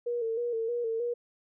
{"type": "tone with vibrato", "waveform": "sine", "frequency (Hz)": 465.1, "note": "A#4", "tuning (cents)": -4, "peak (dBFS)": -28, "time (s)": [0.06, 1.14], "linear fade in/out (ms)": 10, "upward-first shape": "square", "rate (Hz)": 3.2, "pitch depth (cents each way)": 51, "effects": []}